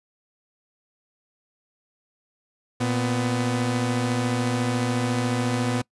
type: tone pair together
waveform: sawtooth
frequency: 117.98 / 250 Hz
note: A#2 / B3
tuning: +21 / +21 cents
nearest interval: octave + minor second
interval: 1300 cents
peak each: -21 dBFS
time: 2.8-5.82 s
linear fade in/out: 10 ms
effects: noise-tail reverb RT60 0.1 s tail -24 dB re dry + resampled to 24000 Hz